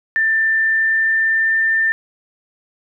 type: tone with pitch glide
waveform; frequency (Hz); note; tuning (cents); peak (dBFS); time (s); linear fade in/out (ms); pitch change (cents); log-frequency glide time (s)
sine; 1782 to 1792.3; A6 to A6; +22 to +31; -13; 0.16-1.92; 0; +9; 0.57-1.59
effects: none

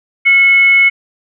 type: tone with frequency modulation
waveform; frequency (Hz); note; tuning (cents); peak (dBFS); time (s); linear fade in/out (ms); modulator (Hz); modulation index
sine; 2189; C#7; -22; -5; 0.25-0.9; 20; 790; 0.2
effects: none

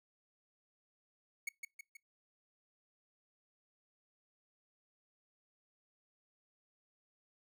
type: tone with echo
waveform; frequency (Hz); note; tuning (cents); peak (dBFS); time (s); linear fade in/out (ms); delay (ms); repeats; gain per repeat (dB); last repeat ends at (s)
45% pulse; 2217; C#7; 0; -36; 1.47-1.49; 5; 160; 3; -5; 1.97
effects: noise-tail reverb RT60 0.2 s tail -25 dB re dry

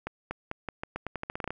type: accelerating click train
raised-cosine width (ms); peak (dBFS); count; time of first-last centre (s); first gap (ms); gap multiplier
0.5; -18; 15; 0.07-1.506; 240; 0.85
effects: none

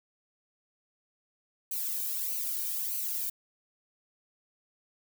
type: noise with flanger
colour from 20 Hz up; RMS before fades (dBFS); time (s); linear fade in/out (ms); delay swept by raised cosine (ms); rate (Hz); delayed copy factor
violet; -33; 1.71-3.3; 5; 0.56 to 1.5; 1.6; -0.8
effects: none

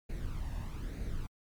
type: noise with flanger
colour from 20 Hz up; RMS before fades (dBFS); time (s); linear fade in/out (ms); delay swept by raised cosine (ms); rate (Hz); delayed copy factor
brown; -37; 0.09-1.27; 10; 0.46 to 1.12; 1.1; +0.6
effects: MP3 96 kbps

